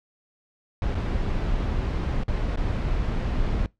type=noise with dropouts; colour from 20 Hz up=brown; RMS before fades=-25 dBFS; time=0.82-3.66 s; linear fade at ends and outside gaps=1 ms; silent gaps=0.946-0.952 / 2.236-2.281 / 2.559-2.573 s; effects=noise-tail reverb RT60 0.2 s tail -23 dB re dry + low-pass 4000 Hz 12 dB/octave

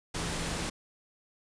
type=tone in noise; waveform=sine; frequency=166.8 Hz; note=E3; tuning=21 cents sharp; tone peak=-40 dBFS; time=0.14-0.7 s; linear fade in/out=10 ms; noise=pink; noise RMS=-34 dBFS; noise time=0.14-0.7 s; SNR=-9 dB; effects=resampled to 22050 Hz

